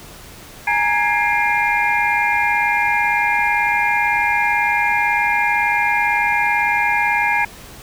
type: tone cluster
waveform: sine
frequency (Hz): 833 / 931 / 1657 / 2114 / 2397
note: G#5 / A#5 / G#6 / C7 / D7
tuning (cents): +5 / -2 / -4 / +17 / +35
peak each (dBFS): -21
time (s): 0.67-7.45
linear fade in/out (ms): 5
effects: pink hiss -39 dBFS RMS until 7.82 s